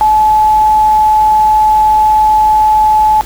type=tone; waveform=sine; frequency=859 Hz; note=A5; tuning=42 cents flat; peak=-5 dBFS; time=0.01-3.21 s; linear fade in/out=0 ms; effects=added 50 Hz sine -27 dBFS peak until 3.25 s + pink hiss -30 dBFS RMS until 3.25 s